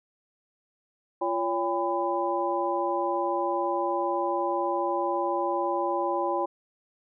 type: tone cluster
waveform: sine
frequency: 346.5 / 564 / 806 / 1002 Hz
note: F4 / C#5 / G5 / B5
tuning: -14 / +30 / +48 / +25 cents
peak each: -30 dBFS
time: 1.21-6.46 s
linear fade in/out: 10 ms
effects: none